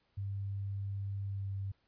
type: tone with pitch glide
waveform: sine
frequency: 99.1 to 97.91 Hz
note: G2 to G2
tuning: +19 to -2 cents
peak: -35 dBFS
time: 0.17-1.72 s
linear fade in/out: 10 ms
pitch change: -21 cents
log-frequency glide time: 1.26-1.51 s
effects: pink hiss -75 dBFS RMS until 1.87 s + resampled to 11025 Hz